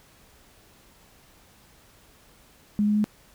sine tone with pitch steps, 207.7 / 209.3 / 210.8 Hz, G#3 / G#3 / G#3, 0 / +14 / +26 cents, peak -19 dBFS, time 2.79-3.042 s, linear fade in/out 0 ms, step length 84 ms, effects pink hiss -56 dBFS RMS until 3.34 s

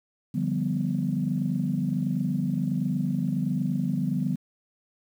sine chord, G dominant seventh, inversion second, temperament equal, 146.83 / 174.61 / 196 / 246.9 Hz, D3 / F3 / G3 / B3, 0 / 0 / 0 / 0 cents, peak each -29 dBFS, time 0.34-4.36 s, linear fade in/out 10 ms, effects tanh soft clip ceiling -14 dBFS + 9-bit

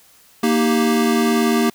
square chord, Eb major, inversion second, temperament equal, 233.1 / 311.1 / 392 Hz, Bb3 / Eb4 / G4, 0 / 0 / 0 cents, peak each -17 / -23 / -21 dBFS, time 0.43-1.7 s, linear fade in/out 5 ms, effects white hiss -51 dBFS RMS until 1.74 s

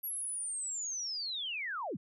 sine linear sweep, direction down, 11630 to 110 Hz, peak -35 dBFS, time 0.03-1.97 s, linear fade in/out 10 ms, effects none

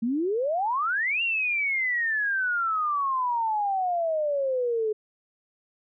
sine exponential two-way sweep, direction up then down, 220 to 2803 to 422.6 Hz, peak -23 dBFS, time 0.02-4.93 s, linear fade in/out 10 ms, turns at 1.22 s, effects none

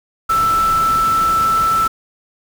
sine tone in noise, 1326 Hz, E6, 10 cents sharp, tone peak -12 dBFS, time 0.29-1.88 s, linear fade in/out 10 ms, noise pink, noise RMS -27 dBFS, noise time 0.29-1.88 s, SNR +12 dB, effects none

